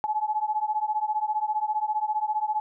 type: beating tone pair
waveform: sine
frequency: 847 / 862 Hz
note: G#5 / A5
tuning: +34 / -36 cents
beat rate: 15 Hz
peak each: -27 dBFS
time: 0.04-2.6 s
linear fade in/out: 0 ms
effects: none